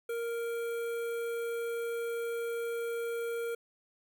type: tone with notch filter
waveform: square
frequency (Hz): 466.2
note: A#4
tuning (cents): 0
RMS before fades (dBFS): -35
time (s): 0.09-3.55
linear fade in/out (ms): 5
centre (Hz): 5000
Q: 0.65
effects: none